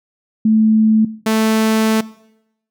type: tone pair in turn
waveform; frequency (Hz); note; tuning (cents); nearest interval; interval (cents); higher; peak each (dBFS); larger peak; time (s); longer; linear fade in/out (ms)
sine / sawtooth; 218.5 / 220; A3 / A3; -12 / 0; unison; 12; second; -9; neither; 0.45-1.05 / 1.26-2.01; second; 5
effects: noise-tail reverb RT60 0.8 s tail -20 dB re dry